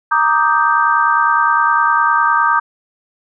sine chord, Eb major seventh, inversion second, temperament equal, 932.3 / 1174.7 / 1244.5 / 1568 Hz, Bb5 / D6 / Eb6 / G6, 0 / 0 / 0 / 0 cents, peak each -16 dBFS, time 0.11-2.6 s, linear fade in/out 10 ms, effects none

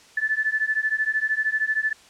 sine beating tone pair, 1740 / 1753 Hz, A6 / A6, -20 / -7 cents, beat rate 13 Hz, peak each -24 dBFS, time 0.17-1.93 s, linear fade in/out 5 ms, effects white hiss -51 dBFS RMS until 2.09 s + low-pass 7000 Hz 12 dB/octave

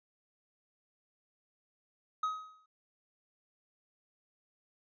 triangle tone with exponential decay, 1265 Hz, D#6, 28 cents sharp, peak -26 dBFS, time 2.23-2.66 s, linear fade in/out 5 ms, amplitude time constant 92 ms, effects resampled to 16000 Hz

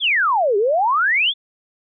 sine exponential two-way sweep, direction down then up, 3580 to 388.2 to 3580 Hz, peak -14 dBFS, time 0-1.34 s, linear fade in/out 50 ms, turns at 0.57 s, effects none

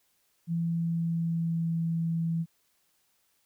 sine tone with pitch glide, 167.7 to 165.39 Hz, E3 to E3, +30 to +6 cents, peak -26 dBFS, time 0.47-2.46 s, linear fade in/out 50 ms, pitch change -24 cents, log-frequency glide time 0.58-1.78 s, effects white hiss -71 dBFS RMS until 3.45 s

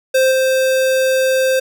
square tone with level steps, 523.3 Hz, C5, in tune, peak -11 / -13 dBFS, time 0.14-1.6 s, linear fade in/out 10 ms, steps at 0.31 s, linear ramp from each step 10 ms, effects none

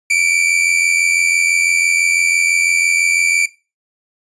45% pulse tone pair together, 2288 / 2374 Hz, D7 / D7, -46 / +18 cents, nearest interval minor second, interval 64 cents, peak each -14 dBFS, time 0.1-3.46 s, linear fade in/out 5 ms, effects noise-tail reverb RT60 0.3 s tail -20 dB re dry + resampled to 24000 Hz

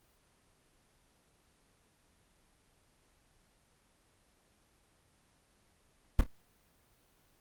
brown noise with echo, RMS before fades -21 dBFS, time 6.19-6.21 s, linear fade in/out 0 ms, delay 27 ms, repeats 2, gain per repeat -12 dB, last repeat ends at 6.264 s, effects pink hiss -69 dBFS RMS until 7.4 s + Opus 24 kbps

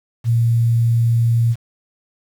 sine tone with quantisation, 116.54 Hz, A#2, in tune, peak -12 dBFS, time 0.24-1.56 s, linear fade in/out 50 ms, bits 7, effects none

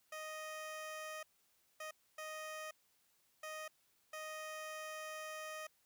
15% pulse tone bursts at uneven times, 622.3 Hz, D#5, in tune, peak -38 dBFS, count 5, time 0.12-1.23 / 1.8-1.91 / 2.18-2.71 / 3.43-3.68 / 4.13-5.67 s, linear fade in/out 5 ms, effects white hiss -75 dBFS RMS until 5.85 s

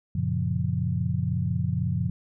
sine chord, Gb major seventh, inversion none, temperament equal, 92.5 / 116.54 / 138.59 / 174.61 Hz, Gb2 / Bb2 / Db3 / F3, 0 / 0 / 0 / 0 cents, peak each -29 dBFS, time 0.15-2.1 s, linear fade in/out 5 ms, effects none

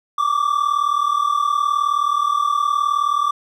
triangle tone pair together, 1147 / 1186.1 Hz, D6 / D6, -41 / +17 cents, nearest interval minor second, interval 58 cents, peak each -17 dBFS, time 0.18-3.31 s, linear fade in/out 5 ms, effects none

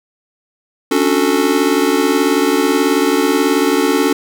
square chord, D major seventh, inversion third, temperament just, 275.3 / 293.7 / 367.1 / 440.5 Hz, C#4 / D4 / F#4 / A4, -12 / 0 / -14 / +2 cents, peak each -18 dBFS, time 0.91-4.13 s, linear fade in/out 5 ms, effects none

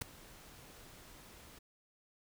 pink noise with ADSR envelope, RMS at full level -33 dBFS, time 0.01-1.59 s, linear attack 9 ms, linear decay 5 ms, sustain -23 dB, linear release 8 ms, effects none

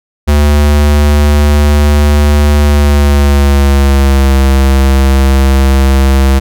square tone with pitch glide, 73.42 to 67.33 Hz, D2 to C#2, 0 to -50 cents, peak -5 dBFS, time 0.27-6.4 s, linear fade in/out 20 ms, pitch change -150 cents, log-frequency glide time 2.58-4.39 s, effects none

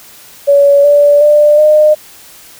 sine tone with pitch steps, 566 / 579.9 / 594.1 / 608.7 Hz, C#5 / D5 / D5 / D#5, +36 / -22 / +20 / -38 cents, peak -3 dBFS, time 0.47-1.95 s, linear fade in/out 20 ms, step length 370 ms, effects white hiss -37 dBFS RMS until 2.59 s

